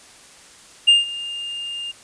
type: tone with ADSR envelope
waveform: triangle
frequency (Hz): 2811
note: F7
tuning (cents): +11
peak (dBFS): -6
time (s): 0.87-1.92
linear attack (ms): 16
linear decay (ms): 160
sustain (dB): -19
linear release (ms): 15
effects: white hiss -46 dBFS RMS until 2.03 s + resampled to 22050 Hz